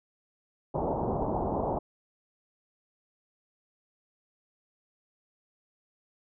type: low-pass noise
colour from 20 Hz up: white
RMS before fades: -30 dBFS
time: 0.74-1.79 s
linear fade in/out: 10 ms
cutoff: 910 Hz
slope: 48 dB/octave
effects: none